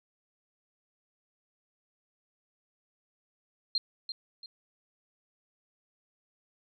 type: tone with echo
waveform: sine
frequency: 4186 Hz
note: C8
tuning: in tune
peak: -25 dBFS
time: 3.75-3.78 s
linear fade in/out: 2 ms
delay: 340 ms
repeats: 2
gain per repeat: -9 dB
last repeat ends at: 4.46 s
effects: none